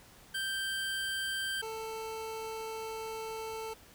25% pulse tone pair in turn, 1568 / 443.7 Hz, G6 / A4, 0 / +14 cents, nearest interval octave + minor seventh, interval 2186 cents, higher first, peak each -29 / -34 dBFS, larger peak first, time 0.34-1.62 / 1.62-3.74 s, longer second, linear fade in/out 10 ms, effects pink hiss -57 dBFS RMS until 3.94 s

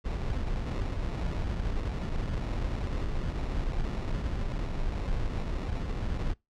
brown noise with sample-and-hold, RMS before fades -31 dBFS, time 0.04-6.34 s, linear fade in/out 20 ms, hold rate 1575 Hz, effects noise-tail reverb RT60 0.2 s tail -24 dB re dry + low-pass 5000 Hz 12 dB/octave

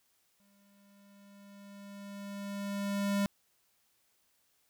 square tone with exponential growth, 200.5 Hz, G3, 39 cents sharp, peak -28 dBFS, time 0.4-3.26 s, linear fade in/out 0 ms, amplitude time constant 620 ms, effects white hiss -73 dBFS RMS until 4.69 s

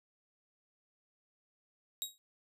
20% pulse tone with exponential decay, 3800 Hz, A#7, 33 cents sharp, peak -26 dBFS, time 2.02-2.18 s, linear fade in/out 0 ms, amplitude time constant 33 ms, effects none

